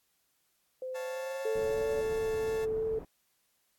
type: tone with pitch glide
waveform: sine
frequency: 515 to 568.1 Hz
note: C5 to C#5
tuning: -28 to +42 cents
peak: -35 dBFS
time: 0.82-2.01 s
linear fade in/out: 2 ms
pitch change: +170 cents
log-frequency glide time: 1.06-1.86 s
type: chord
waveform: 20% pulse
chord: Db augmented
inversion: none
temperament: equal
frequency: 554.4 / 698.5 / 880 Hz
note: Db5 / F5 / A5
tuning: 0 / 0 / 0 cents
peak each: -43 / -44 / -39 dBFS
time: 0.94-2.66 s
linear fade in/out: 20 ms
type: tone with vibrato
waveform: sine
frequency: 441.1 Hz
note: A4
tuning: 4 cents sharp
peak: -29 dBFS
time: 1.45-2.99 s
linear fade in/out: 5 ms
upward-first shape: triangle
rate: 3 Hz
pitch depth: 9 cents each way
type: low-pass noise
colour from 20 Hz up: pink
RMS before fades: -45 dBFS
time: 1.55-3.05 s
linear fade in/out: 5 ms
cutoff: 650 Hz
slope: 12 dB/octave
effects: white hiss -74 dBFS RMS until 3.78 s + AAC 64 kbps